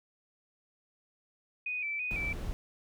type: tone with vibrato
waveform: sine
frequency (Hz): 2404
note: D7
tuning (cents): +40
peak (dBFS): -32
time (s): 1.66-2.33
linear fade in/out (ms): 5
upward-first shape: square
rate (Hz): 3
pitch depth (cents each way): 59
type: noise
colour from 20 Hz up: brown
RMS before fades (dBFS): -37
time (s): 2.11-2.53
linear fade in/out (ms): 0
effects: none